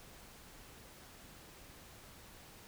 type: silence
effects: pink hiss -56 dBFS RMS until 2.67 s